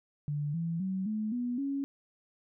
sine tone with pitch steps, 146.83 / 166.73 / 189.32 / 215 / 244.1 / 277.2 Hz, D3 / E3 / F#3 / A3 / B3 / C#4, 0 / +20 / +40 / -40 / -20 / 0 cents, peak -30 dBFS, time 0.28-1.84 s, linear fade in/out 0 ms, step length 260 ms, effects none

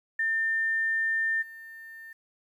sine tone with level steps, 1800 Hz, A6, 39 cents sharp, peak -24 / -42 dBFS, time 0.19-2.13 s, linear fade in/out 5 ms, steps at 1.41 s, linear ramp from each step 20 ms, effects 10-bit

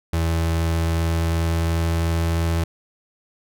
35% pulse tone with pitch glide, 82.41 to 83.18 Hz, E2 to E2, 0 to +16 cents, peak -17 dBFS, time 0.13-2.64 s, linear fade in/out 5 ms, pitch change +16 cents, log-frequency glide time 0.59-2.38 s, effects none

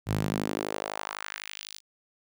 sawtooth tone with high-pass filter sweep, 51.91 Hz, G#1, in tune, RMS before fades -33 dBFS, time 0.06-1.81 s, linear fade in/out 50 ms, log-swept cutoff 100 to 4900 Hz, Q 1.7, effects none

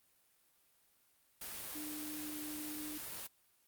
sine tone in noise, 302.4 Hz, D#4, 49 cents flat, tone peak -44 dBFS, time 1.75-2.98 s, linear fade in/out 5 ms, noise white, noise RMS -45 dBFS, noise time 1.41-3.27 s, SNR -2 dB, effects white hiss -72 dBFS RMS until 3.67 s + Opus 32 kbps

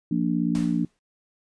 harmonic tone, 58.27 Hz, A#1, in tune, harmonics 3 / 4 / 5, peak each -25 / -25 / -25 dBFS, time 0.11-0.85 s, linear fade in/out 5 ms
pink noise with exponential decay, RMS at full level -36 dBFS, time 0.55-0.99 s, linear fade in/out 0 ms, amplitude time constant 94 ms
effects noise-tail reverb RT60 0.1 s tail -22 dB re dry + resampled to 22050 Hz

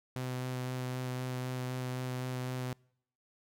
sawtooth tone with vibrato, 127.2 Hz, C3, 48 cents flat, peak -31 dBFS, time 0.16-2.73 s, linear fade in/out 0 ms, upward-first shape sine, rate 3.9 Hz, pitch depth 11 cents each way, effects noise-tail reverb RT60 0.7 s tail -26 dB re dry

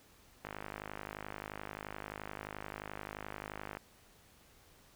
click train, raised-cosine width 0.5 ms, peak -26 dBFS, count 172, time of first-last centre 0.45-3.77 s, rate 51.5 Hz, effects pink hiss -63 dBFS RMS until 4.95 s

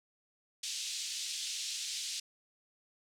pink band-pass noise, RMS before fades -39 dBFS, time 0.63-2.2 s, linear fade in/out 5 ms, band 3200 to 7900 Hz, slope 24 dB/octave, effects none

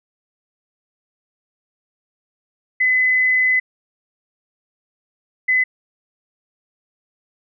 sine tone bursts at uneven times, 2019 Hz, B6, 38 cents sharp, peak -13 dBFS, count 2, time 2.8-3.6 / 5.48-5.64 s, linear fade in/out 10 ms, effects none

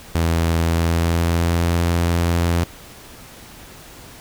sawtooth tone with pitch glide, 83 to 85.38 Hz, E2 to F2, +12 to -39 cents, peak -12 dBFS, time 0.15-2.64 s, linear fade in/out 0 ms, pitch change +49 cents, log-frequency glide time 0.63-1.72 s, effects pink hiss -41 dBFS RMS until 4.2 s

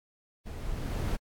brown noise with level ramp, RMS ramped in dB -39 to -28 dBFS, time 0.45-1.17 s, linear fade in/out 20 ms, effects AAC 64 kbps

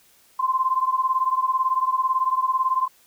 sine beating tone pair, 1036 / 1054 Hz, C6 / C6, -17 / +12 cents, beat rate 18 Hz, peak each -21 / -23 dBFS, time 0.39-2.88 s, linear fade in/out 10 ms, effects white hiss -57 dBFS RMS until 3.06 s

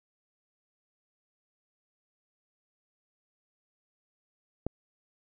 click, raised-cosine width 2 ms, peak -17 dBFS, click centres 4.666 s, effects none

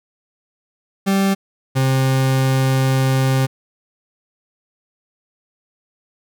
40% pulse tone pair in turn, 195.1 / 132.58 Hz, G3 / C3, -8 / +23 cents, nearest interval perfect fifth, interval 669 cents, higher first, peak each -13 dBFS, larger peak neither, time 1.06-1.35 / 1.75-3.47 s, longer second, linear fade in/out 20 ms, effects none

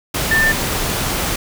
sine tone in noise, 1786 Hz, A6, 25 cents sharp, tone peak -12 dBFS, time 0.31-0.52 s, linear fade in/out 5 ms, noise pink, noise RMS -20 dBFS, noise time 0.14-1.36 s, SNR +5 dB, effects none

